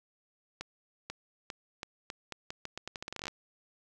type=accelerating click train; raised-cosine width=0.2 ms; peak=-21 dBFS; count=21; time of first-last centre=0.61-3.281 s; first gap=490 ms; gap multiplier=0.82; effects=none